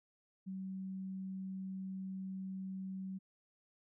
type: tone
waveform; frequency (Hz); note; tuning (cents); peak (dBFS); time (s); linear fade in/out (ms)
sine; 190; F#3; +46; -40; 0.46-3.19; 20
effects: none